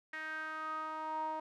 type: tone with band-pass filter sweep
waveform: sawtooth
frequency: 313.3 Hz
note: D#4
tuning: 12 cents sharp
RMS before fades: -40 dBFS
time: 0.13-1.4 s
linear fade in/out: 5 ms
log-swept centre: 1800 to 840 Hz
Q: 6.6
effects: none